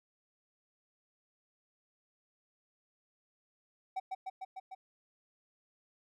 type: tone with echo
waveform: triangle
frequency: 760 Hz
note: F#5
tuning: 46 cents sharp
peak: -31 dBFS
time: 3.96-4 s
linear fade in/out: 10 ms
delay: 150 ms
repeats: 5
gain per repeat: -2 dB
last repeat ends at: 4.75 s
effects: none